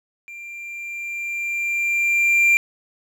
triangle tone with level ramp, 2376 Hz, D7, 20 cents sharp, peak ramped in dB -33 to -10 dBFS, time 0.28-2.57 s, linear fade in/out 0 ms, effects none

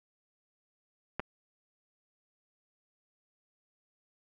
clicks, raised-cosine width 0.5 ms, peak -17 / -26 dBFS, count 2, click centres 1.196 / 1.201 s, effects none

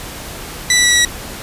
15% pulse tone with pitch steps, 1975.5 / 1963 / 1950.6 / 1938.2 / 1925.9 Hz, B6 / B6 / B6 / B6 / B6, 0 / -11 / -22 / -33 / -44 cents, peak -3 dBFS, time 0.7-1.05 s, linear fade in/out 2 ms, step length 70 ms, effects pink hiss -29 dBFS RMS until 1.42 s + resampled to 32000 Hz

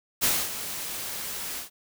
white noise with ADSR envelope, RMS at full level -22 dBFS, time 0.21-1.7 s, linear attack 26 ms, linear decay 250 ms, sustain -12 dB, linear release 120 ms, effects none

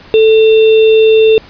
sine tone with sample-and-hold, 440 Hz, A4, in tune, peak -3 dBFS, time 0.14-1.38 s, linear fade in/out 0 ms, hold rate 3150 Hz, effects pink hiss -37 dBFS RMS until 1.49 s + resampled to 11025 Hz

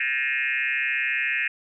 sine tone with frequency modulation, 2146 Hz, C7, 43 cents sharp, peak -22 dBFS, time 0-1.48 s, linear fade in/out 5 ms, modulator 134 Hz, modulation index 3.7, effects none

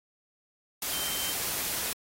sine tone in noise, 3134 Hz, G7, 1 cent flat, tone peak -36 dBFS, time 0.93-1.32 s, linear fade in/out 2 ms, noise white, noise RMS -32 dBFS, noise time 0.82-1.93 s, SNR -7 dB, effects AAC 48 kbps

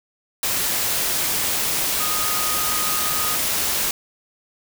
sine tone in noise, 1244.5 Hz, D#6, in tune, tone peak -28 dBFS, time 2-3.36 s, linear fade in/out 2 ms, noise white, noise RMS -22 dBFS, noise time 0.43-3.91 s, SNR -9 dB, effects none

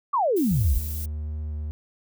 sine exponential sweep, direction down, 1200 to 46.23 Hz, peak -19 dBFS, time 0.13-0.79 s, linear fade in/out 10 ms
violet noise, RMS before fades -36 dBFS, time 0.36-1.06 s, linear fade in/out 10 ms
triangle tone with vibrato, 76 Hz, D#2, 40 cents flat, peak -26 dBFS, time 0.51-1.71 s, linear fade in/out 0 ms, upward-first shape triangle, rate 2.6 Hz, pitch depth 13 cents each way
effects none

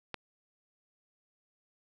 click, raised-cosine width 0.3 ms, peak -20 dBFS, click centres 0.143 s, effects none

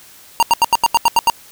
square tone bursts, 929 Hz, A#5, 6 cents flat, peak -9 dBFS, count 9, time 0.4-1.299 s, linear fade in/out 0 ms, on 27 ms, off 82 ms, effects white hiss -43 dBFS RMS until 1.51 s

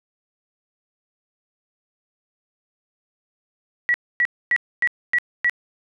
sine tone bursts, 1933 Hz, B6, 38 cents flat, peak -15 dBFS, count 6, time 3.89-5.496 s, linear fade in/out 0 ms, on 51 ms, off 260 ms, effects none

